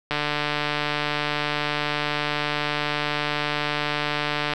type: click train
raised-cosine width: 0.3 ms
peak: -8 dBFS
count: 656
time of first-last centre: 0.11-4.536 s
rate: 148 Hz
effects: none